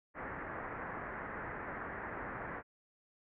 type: low-pass noise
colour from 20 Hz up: white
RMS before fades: -43 dBFS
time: 0.14-2.63 s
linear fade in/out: 50 ms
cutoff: 1900 Hz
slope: 48 dB/octave
effects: none